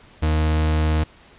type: tone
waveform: 40% pulse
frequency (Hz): 77.78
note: D#2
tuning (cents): 0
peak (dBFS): -16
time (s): 0.22-1.04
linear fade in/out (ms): 10
effects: pink hiss -49 dBFS RMS until 1.38 s + resampled to 8000 Hz